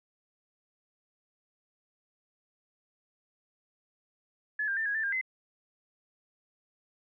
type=tone with pitch steps; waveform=sine; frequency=1712 / 1595 / 1786 / 1654 / 1771 / 1609 / 2051 Hz; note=A6 / G6 / A6 / G#6 / A6 / G6 / C7; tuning=-48 / +30 / +25 / -8 / +11 / +45 / -35 cents; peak=-28 dBFS; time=4.59-5.213 s; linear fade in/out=5 ms; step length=89 ms; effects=none